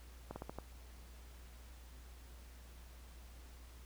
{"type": "slowing click train", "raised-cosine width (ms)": 1, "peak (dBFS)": -29, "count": 5, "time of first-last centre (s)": [0.31, 0.586], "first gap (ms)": 50, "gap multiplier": 1.22, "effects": ["added 60 Hz sine -53 dBFS peak until 3.85 s", "pink hiss -62 dBFS RMS until 3.85 s"]}